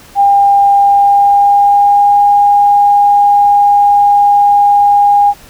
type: tone with pitch glide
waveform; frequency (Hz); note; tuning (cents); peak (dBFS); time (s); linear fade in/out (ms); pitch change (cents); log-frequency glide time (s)
sine; 802 to 814.6; G5 to G#5; +39 to -34; -4; 0.15-5.34; 50; +27; 0.74-2.19
effects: pink hiss -38 dBFS RMS until 5.49 s